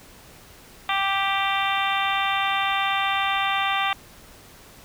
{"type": "harmonic tone with a mistuned harmonic", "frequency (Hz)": 392, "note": "G4", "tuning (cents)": 0, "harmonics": [2, 3, 4, 5, 6, 7, 8, 9], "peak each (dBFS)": [-26, -26, -32, -30, -30, -31, -33, -31], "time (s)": [0.89, 3.93], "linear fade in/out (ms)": 2, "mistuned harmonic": 9, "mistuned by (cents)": 27, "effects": ["pink hiss -48 dBFS RMS until 4.84 s"]}